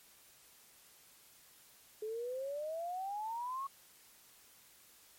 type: exponential sweep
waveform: sine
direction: up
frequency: 423.2 to 1116 Hz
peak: -37 dBFS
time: 2.02-3.67 s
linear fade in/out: 5 ms
effects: white hiss -62 dBFS RMS until 5.18 s + MP3 64 kbps